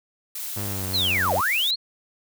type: noise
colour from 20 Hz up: blue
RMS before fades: -32 dBFS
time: 0.35-1.71 s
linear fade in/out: 5 ms
type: tone with pitch glide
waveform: sawtooth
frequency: 101.2 to 93.34 Hz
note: G#2 to F#2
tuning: -44 to +16 cents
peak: -25 dBFS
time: 0.56-1.41 s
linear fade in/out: 10 ms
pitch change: -140 cents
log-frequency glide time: 0.67-0.87 s
type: linear two-way sweep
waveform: sine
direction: down then up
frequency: 4388 to 481.9 to 4388 Hz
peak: -20 dBFS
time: 0.93-1.76 s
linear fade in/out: 20 ms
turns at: 1.34 s
effects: none